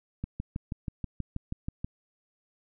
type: click train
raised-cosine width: 5 ms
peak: -20 dBFS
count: 11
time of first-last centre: 0.24-1.845 s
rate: 6.23 Hz
effects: none